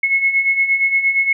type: beating tone pair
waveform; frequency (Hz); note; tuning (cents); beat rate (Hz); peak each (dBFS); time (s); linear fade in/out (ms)
sine; 2177 / 2185.6; C#7 / C#7; -32 / -25; 8.6; -20 / -14; 0.03-1.33; 5
effects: none